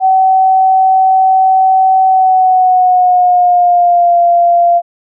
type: tone with pitch glide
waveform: sine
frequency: 759 to 692 Hz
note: F#5 to F5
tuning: +44 to -16 cents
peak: -5 dBFS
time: 0-4.82 s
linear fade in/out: 50 ms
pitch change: -160 cents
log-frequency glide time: 2.06-4.18 s
effects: none